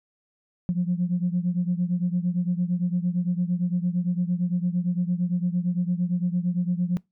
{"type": "beating tone pair", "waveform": "sine", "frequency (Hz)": [174.61, 183.41], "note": ["F3", "F#3"], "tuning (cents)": [0, -15], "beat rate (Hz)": 8.8, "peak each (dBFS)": [-23, -25], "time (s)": [0.69, 6.97], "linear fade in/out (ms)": 0, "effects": ["noise-tail reverb RT60 0.2 s tail -24 dB re dry", "tanh soft clip ceiling -15 dBFS"]}